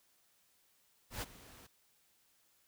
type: noise with ADSR envelope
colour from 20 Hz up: pink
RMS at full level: -39 dBFS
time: 1.1-1.67 s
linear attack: 120 ms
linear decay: 28 ms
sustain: -18 dB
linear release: 9 ms
effects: white hiss -72 dBFS RMS until 2.67 s